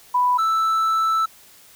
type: tone pair in turn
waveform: sine / triangle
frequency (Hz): 990 / 1319.1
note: B5 / E6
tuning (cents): +4 / +1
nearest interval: perfect fourth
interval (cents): 497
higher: second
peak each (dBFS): -15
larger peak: neither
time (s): 0.14-0.38 / 0.38-1.26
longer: second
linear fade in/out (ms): 10
effects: white hiss -49 dBFS RMS until 1.75 s